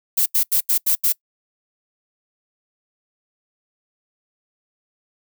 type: noise bursts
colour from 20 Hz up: violet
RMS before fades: -17 dBFS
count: 6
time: 0.17-1.126 s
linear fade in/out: 10 ms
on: 91 ms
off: 82 ms
effects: noise-tail reverb RT60 0.1 s tail -24 dB re dry